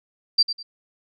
sine tone with echo, 4699 Hz, D8, in tune, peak -12 dBFS, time 0.38-0.43 s, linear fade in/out 10 ms, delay 100 ms, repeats 2, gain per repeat -11 dB, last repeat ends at 0.63 s, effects none

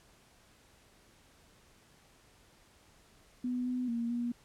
sine tone with pitch steps, 248.2 / 250.6 / 233.8 / 239.4 Hz, B3 / B3 / A#3 / A#3, +9 / +25 / +5 / +46 cents, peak -31 dBFS, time 3.44-4.32 s, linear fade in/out 5 ms, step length 220 ms, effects pink hiss -63 dBFS RMS until 4.44 s + low-pass 11000 Hz 12 dB/octave

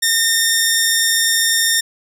10% pulse tone with vibrato, 1824 Hz, A#6, 38 cents flat, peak -4 dBFS, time 0.02-1.81 s, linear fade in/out 10 ms, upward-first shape triangle, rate 20 Hz, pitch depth 14 cents each way, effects none

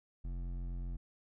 triangle tone with hard clipping, 44 Hz, F1, 14 cents sharp, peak -39 dBFS, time 0.24-0.97 s, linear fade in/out 10 ms, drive 15 dB, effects none

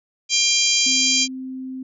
harmonic tone, 797 Hz, G5, 28 cents sharp, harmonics 3 / 4 / 5 / 6 / 7 / 8 / 9, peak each -24 / -22 / -27 / -21 / -26 / -23 / -24 dBFS, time 0.29-1.28 s, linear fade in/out 50 ms
sine tone, 260.1 Hz, C4, 10 cents flat, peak -28 dBFS, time 0.86-1.83 s, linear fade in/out 5 ms
effects none

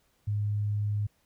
sine tone, 103.9 Hz, G#2, 1 cent sharp, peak -26 dBFS, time 0.27-1.07 s, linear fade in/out 10 ms, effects pink hiss -70 dBFS RMS until 1.25 s

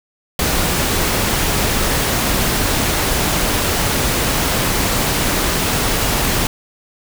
pink noise, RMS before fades -17 dBFS, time 0.39-6.47 s, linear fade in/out 2 ms, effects none

